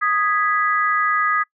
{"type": "chord", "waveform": "sine", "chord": "G# minor", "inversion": "second", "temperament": "equal", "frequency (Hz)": [1244.5, 1661.2, 1975.5], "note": ["D#6", "G#6", "B6"], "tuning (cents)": [0, 0, 0], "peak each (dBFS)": [-18, -22, -24], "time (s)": [0.01, 1.44], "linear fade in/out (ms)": 20, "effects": ["noise-tail reverb RT60 0.1 s tail -24 dB re dry"]}